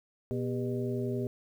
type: harmonic tone with a mistuned harmonic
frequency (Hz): 121.9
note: B2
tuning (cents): -22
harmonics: 1 / 2 / 3 / 4 / 5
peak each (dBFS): -34 / -35 / -34 / -43 / -43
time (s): 0.31-1.27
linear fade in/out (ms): 0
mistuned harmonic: 3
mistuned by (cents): +140
effects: 10-bit